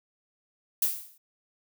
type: noise with exponential decay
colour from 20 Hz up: violet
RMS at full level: -22 dBFS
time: 0.82-1.18 s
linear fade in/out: 5 ms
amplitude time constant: 77 ms
effects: none